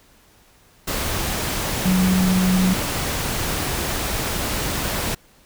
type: tone in noise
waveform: sine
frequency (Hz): 185.3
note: F#3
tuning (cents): +3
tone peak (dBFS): -15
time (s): 1.85-2.74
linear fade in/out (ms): 10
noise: pink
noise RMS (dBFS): -24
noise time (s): 0.87-5.15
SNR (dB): +6
effects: pink hiss -54 dBFS RMS until 5.45 s